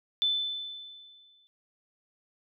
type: tone with exponential decay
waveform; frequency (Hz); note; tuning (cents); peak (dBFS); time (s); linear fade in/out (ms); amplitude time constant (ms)
sine; 3517; A7; -1; -22; 0.22-1.47; 0; 270
effects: none